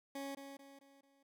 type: tone with echo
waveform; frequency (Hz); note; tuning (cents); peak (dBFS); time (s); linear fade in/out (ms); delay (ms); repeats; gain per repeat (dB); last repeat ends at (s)
20% pulse; 276.3; C#4; -6; -37; 0.15-0.35; 5; 220; 4; -7; 1.23
effects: none